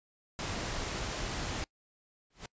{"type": "noise", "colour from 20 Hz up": "pink", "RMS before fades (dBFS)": -36, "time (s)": [0.39, 1.64], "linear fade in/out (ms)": 0}
{"type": "noise with exponential growth", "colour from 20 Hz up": "pink", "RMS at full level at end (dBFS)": -38, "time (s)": [2.3, 2.46], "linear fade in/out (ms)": 5, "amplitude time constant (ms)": 33}
{"effects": ["noise-tail reverb RT60 0.1 s tail -25 dB re dry", "resampled to 16000 Hz"]}